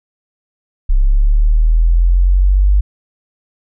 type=linear sweep; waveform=sine; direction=up; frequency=32.7 to 50.1 Hz; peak=-7 dBFS; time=0.89-2.81 s; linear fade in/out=10 ms; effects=none